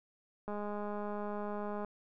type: click train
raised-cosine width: 1 ms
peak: -27 dBFS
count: 284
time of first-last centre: 0.48-1.847 s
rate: 207 Hz
effects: none